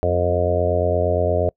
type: harmonic tone with a mistuned harmonic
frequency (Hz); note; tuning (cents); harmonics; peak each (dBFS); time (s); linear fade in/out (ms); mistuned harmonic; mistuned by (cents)
88.6; F2; +25; 1 / 2 / 3 / 4 / 5 / 6 / 7 / 8; -22 / -32 / -32 / -29 / -23 / -24 / -21 / -29; 0.03-1.49; 0; 3; -34
effects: noise-tail reverb RT60 0.1 s tail -26 dB re dry